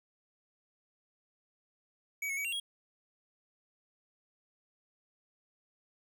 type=tone with pitch steps; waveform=square; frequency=2269 / 2189 / 2268 / 2760 / 3292 Hz; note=C#7 / C#7 / C#7 / F7 / G#7; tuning=+40 / -22 / +39 / -21 / -16 cents; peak=-34 dBFS; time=2.22-2.6 s; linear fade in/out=5 ms; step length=76 ms; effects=none